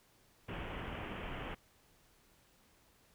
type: low-pass noise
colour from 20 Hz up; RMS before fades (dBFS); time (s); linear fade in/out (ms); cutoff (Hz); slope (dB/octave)
pink; -43; 0.48-1.55; 10; 3200; 96
effects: pink hiss -68 dBFS RMS until 3.14 s

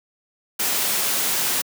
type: noise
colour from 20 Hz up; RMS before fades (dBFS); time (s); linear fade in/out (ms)
white; -22; 0.59-1.62; 10
effects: high-pass 150 Hz 12 dB/octave

